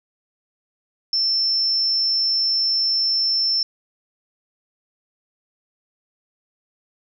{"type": "tone", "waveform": "sine", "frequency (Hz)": 5350, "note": "E8", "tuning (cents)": 25, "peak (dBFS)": -17, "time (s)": [1.13, 3.63], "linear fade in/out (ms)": 2, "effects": []}